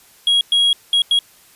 triangle tone bursts at uneven times, 3300 Hz, G#7, 12 cents flat, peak -10 dBFS, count 4, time 0.27-0.41 / 0.52-0.73 / 0.93-1.02 / 1.11-1.19 s, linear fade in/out 2 ms, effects white hiss -49 dBFS RMS until 1.55 s + resampled to 32000 Hz

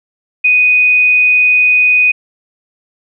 sine tone, 2489 Hz, D#7, in tune, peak -6 dBFS, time 0.44-2.12 s, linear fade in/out 10 ms, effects none

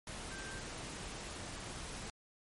sine tone in noise, 1568 Hz, G6, in tune, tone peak -48 dBFS, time 0.31-0.6 s, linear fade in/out 2 ms, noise pink, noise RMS -45 dBFS, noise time 0.07-2.1 s, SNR -6 dB, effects MP3 48 kbps

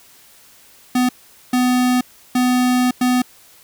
square tone bursts at uneven times, 250 Hz, B3, 21 cents sharp, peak -14 dBFS, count 4, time 0.95-1.09 / 1.53-2.01 / 2.35-2.91 / 3.01-3.22 s, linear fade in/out 5 ms, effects white hiss -48 dBFS RMS until 3.63 s

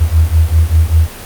sine beating tone pair, 77.78 / 82.88 Hz, D#2 / E2, 0 / +10 cents, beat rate 5.1 Hz, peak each -10 dBFS, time 0-1.08 s, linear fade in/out 20 ms, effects pink hiss -29 dBFS RMS until 1.25 s + Opus 32 kbps

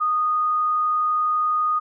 sine tone, 1236 Hz, D#6, 12 cents flat, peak -18 dBFS, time 0-1.8 s, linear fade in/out 20 ms, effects none

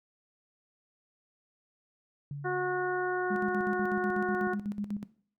sine tone with exponential decay, 142.7 Hz, D3, 49 cents flat, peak -34 dBFS, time 2.31-4.11 s, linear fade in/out 2 ms, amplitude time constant 390 ms
harmonic tone, 364.3 Hz, F#4, 27 cents flat, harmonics 1 / 2 / 3 / 4 / 5, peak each -31 / -35 / -40 / -36 / -44 dBFS, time 2.44-4.55 s, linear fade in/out 20 ms
sine tone with tremolo, 205.5 Hz, G#3, 18 cents flat, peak -30 dBFS, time 3.3-5.04 s, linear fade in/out 10 ms, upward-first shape square, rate 8.1 Hz, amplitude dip 75%
effects noise-tail reverb RT60 0.5 s tail -17 dB re dry

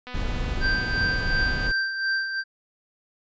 click train, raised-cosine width 0.3 ms, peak -23 dBFS, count 399, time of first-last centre 0.07-1.668 s, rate 249 Hz
brown noise, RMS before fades -27 dBFS, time 0.14-1.72 s, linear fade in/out 5 ms
square tone with tremolo, 1568 Hz, G6, in tune, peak -22 dBFS, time 0.6-2.44 s, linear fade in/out 50 ms, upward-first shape sine, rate 2.8 Hz, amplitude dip 55%
effects resampled to 16000 Hz

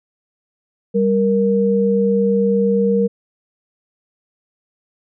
sine tone pair together, 196.8 / 468.1 Hz, G3 / A#4, +7 / +7 cents, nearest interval octave + minor third, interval 1500 cents, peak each -16 / -15 dBFS, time 0.94-3.08 s, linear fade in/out 20 ms, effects none

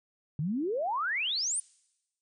sine exponential sweep, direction up, 138.59 to 9700 Hz, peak -28 dBFS, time 0.39-1.6 s, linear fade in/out 2 ms, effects noise-tail reverb RT60 1.0 s tail -26 dB re dry

